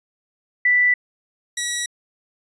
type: tone pair in turn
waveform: sine / 10% pulse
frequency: 1975.5 / 1924.8 Hz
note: B6 / B6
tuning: 0 / -45 cents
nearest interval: unison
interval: 45 cents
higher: first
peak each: -13 dBFS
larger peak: neither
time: 0.65-0.94 / 1.57-1.86 s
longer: neither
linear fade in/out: 5 ms
effects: resampled to 24000 Hz